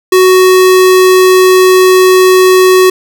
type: tone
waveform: square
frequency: 371.4 Hz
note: F#4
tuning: 7 cents sharp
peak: -3 dBFS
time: 0.12-2.9 s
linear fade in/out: 5 ms
effects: none